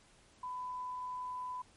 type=tone; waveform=sine; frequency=1001 Hz; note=B5; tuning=23 cents sharp; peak=-38 dBFS; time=0.43-1.62 s; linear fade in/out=5 ms; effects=pink hiss -64 dBFS RMS until 1.76 s + MP3 48 kbps